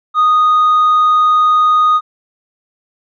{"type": "tone with tanh clipping", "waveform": "sine", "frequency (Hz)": 1240, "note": "D#6", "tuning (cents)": -6, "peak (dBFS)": -8, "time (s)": [0.14, 2.01], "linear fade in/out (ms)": 50, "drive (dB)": 1, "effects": []}